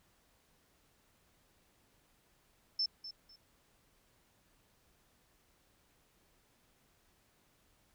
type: tone with echo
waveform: sine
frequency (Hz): 5300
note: E8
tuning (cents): +9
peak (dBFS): -30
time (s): 2.79-2.86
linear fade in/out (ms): 5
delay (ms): 250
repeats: 2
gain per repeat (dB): -13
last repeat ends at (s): 3.36
effects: pink hiss -71 dBFS RMS until 7.94 s